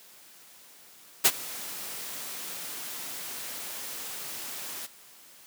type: noise with ADSR envelope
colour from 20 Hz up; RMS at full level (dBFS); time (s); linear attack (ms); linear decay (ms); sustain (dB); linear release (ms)
white; -17; 1.24-4.87; 17; 49; -21; 16
effects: white hiss -53 dBFS RMS until 5.46 s + high-pass 150 Hz 12 dB/octave